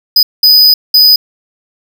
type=tone bursts at uneven times; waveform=square; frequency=4987 Hz; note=D#8; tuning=3 cents sharp; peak=-3 dBFS; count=3; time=0.16-0.23 / 0.43-0.74 / 0.94-1.16 s; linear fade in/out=5 ms; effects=none